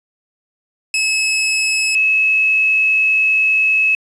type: tone pair in turn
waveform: sawtooth / sine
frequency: 2585 / 2585 Hz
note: E7 / E7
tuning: -34 / -34 cents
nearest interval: unison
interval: 0 cents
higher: neither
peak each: -11 dBFS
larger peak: neither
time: 0.94-1.95 / 1.95-3.95 s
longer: second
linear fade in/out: 2 ms
effects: resampled to 24000 Hz + 7-bit